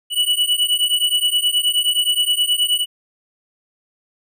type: beating tone pair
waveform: square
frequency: 2944 / 2953.5 Hz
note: F#7 / F#7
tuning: -9 / -4 cents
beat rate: 9.5 Hz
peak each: -19 dBFS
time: 0.1-2.86 s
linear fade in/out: 50 ms
effects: none